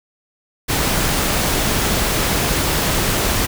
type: noise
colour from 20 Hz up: pink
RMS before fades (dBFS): -18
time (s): 0.68-3.47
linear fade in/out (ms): 20
effects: none